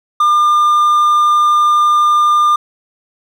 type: tone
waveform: triangle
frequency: 1202 Hz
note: D6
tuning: 40 cents sharp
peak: -6 dBFS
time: 0.2-2.56 s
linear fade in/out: 5 ms
effects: none